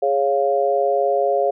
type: chord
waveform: sine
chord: Db major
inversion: second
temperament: equal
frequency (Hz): 415.3 / 554.4 / 698.5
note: Ab4 / Db5 / F5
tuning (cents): 0 / 0 / 0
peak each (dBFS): -21 / -19 / -20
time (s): 0.02-1.51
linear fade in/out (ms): 10
effects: none